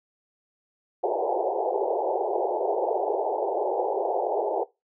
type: band-pass noise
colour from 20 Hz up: pink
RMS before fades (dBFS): -26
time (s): 1.03-4.64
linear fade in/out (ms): 10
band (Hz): 360 to 890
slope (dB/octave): 96
effects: noise-tail reverb RT60 0.2 s tail -19 dB re dry